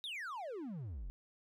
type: exponential sweep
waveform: triangle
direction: down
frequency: 3862 to 38.77 Hz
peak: -39 dBFS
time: 0.04-1.1 s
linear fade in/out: 0 ms
effects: none